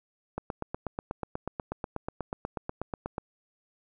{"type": "click train", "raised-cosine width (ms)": 1, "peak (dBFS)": -18, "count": 24, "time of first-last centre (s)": [0.38, 3.181], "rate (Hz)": 8.21, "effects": []}